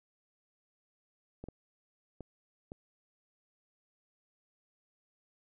clicks, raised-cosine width 2 ms, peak -30 dBFS, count 4, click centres 1.44 / 1.486 / 2.207 / 2.719 s, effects none

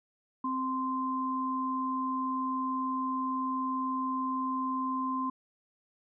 sine tone pair together, 261.9 / 1041 Hz, C4 / C6, +2 / -9 cents, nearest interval 2 octaves, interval 2389 cents, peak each -33 / -31 dBFS, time 0.44-5.3 s, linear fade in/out 5 ms, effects none

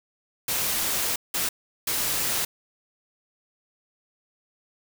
white noise bursts at uneven times, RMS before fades -26 dBFS, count 3, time 0.48-1.16 / 1.34-1.49 / 1.87-2.45 s, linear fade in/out 5 ms, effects none

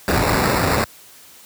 pink noise with sample-and-hold, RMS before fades -17 dBFS, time 0.08-0.84 s, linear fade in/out 0 ms, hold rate 3150 Hz, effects white hiss -45 dBFS RMS until 1.45 s + high-pass 60 Hz 12 dB/octave

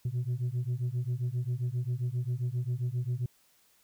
sine beating tone pair, 119.7 / 127.2 Hz, A#2 / C3, +46 / -48 cents, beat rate 7.5 Hz, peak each -30 dBFS, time 0.05-3.26 s, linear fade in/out 5 ms, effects tanh soft clip ceiling -26 dBFS + white hiss -66 dBFS RMS until 3.83 s

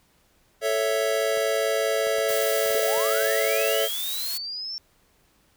square chord, A major, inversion none, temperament equal, 440 / 554.4 / 659.3 Hz, A4 / C#5 / E5, 0 / 0 / 0 cents, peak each -27 dBFS, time 0.61-3.89 s, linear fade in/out 50 ms
clicks, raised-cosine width 1 ms, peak -29 dBFS, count 8, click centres 1.374 / 2.07 / 2.185 / 2.305 / 2.661 / 2.705 / 2.746 / 2.977 s
blue noise, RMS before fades -31 dBFS, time 2.28-4.38 s, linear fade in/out 10 ms
sine linear sweep, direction up, 394.7 to 5470 Hz, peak -30 dBFS, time 2.75-4.78 s, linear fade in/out 0 ms
effects pink hiss -63 dBFS RMS until 5.56 s

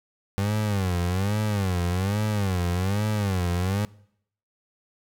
30% pulse tone with vibrato, 96.8 Hz, G2, 21 cents flat, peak -20 dBFS, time 0.38-3.85 s, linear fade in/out 0 ms, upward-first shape sine, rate 1.2 Hz, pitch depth 180 cents each way, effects noise-tail reverb RT60 0.7 s tail -23 dB re dry

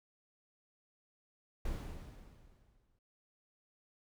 brown noise with exponential decay, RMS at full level -37 dBFS, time 1.65-2.99 s, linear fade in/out 5 ms, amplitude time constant 290 ms, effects none

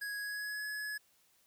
square tone with pitch glide, 1661.2 to 1695.1 Hz, G#6 to G#6, 0 to +35 cents, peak -38 dBFS, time 0.01-0.98 s, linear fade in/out 10 ms, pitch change +35 cents, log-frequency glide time 0.2-0.65 s, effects white hiss -70 dBFS RMS until 1.46 s

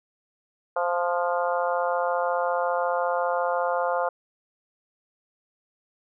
harmonic tone with a mistuned harmonic, 174.6 Hz, F3, in tune, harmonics 3 / 4 / 5 / 6 / 7 / 8, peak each -26 / -28 / -30 / -32 / -33 / -34 dBFS, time 0.76-4.09 s, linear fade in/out 5 ms, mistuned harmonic 8, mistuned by +16 cents, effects none

